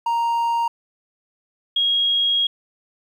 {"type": "tone pair in turn", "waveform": ["triangle", "sine"], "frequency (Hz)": [932.3, 3283], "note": ["A#5", "G#7"], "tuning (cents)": [0, -21], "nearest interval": "octave + minor seventh", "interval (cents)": 2179, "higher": "second", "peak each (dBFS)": -16, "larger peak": "neither", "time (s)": [[0.06, 0.68], [1.76, 2.47]], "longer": "second", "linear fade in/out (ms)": 5, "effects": ["9-bit"]}